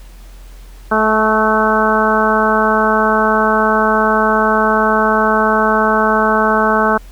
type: harmonic tone with a mistuned harmonic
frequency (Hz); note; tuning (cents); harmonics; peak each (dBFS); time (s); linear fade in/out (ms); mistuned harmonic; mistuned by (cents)
217.1; A3; -23; 1 / 2 / 3 / 4 / 5 / 6 / 7; -18 / -18 / -18 / -18 / -18 / -18 / -18; 0.91-6.98; 10; 5; +23
effects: added 43 Hz sine -33 dBFS peak until 7.11 s + pink hiss -46 dBFS RMS until 7.11 s